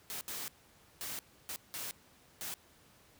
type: noise bursts at uneven times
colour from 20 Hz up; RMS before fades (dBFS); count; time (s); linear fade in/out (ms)
white; -41; 6; 0.1-0.21 / 0.28-0.48 / 1.01-1.19 / 1.49-1.56 / 1.74-1.91 / 2.41-2.54; 0
effects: pink hiss -63 dBFS RMS until 3.19 s + high-pass 60 Hz 12 dB/octave